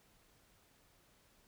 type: silence
effects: pink hiss -69 dBFS RMS until 1.47 s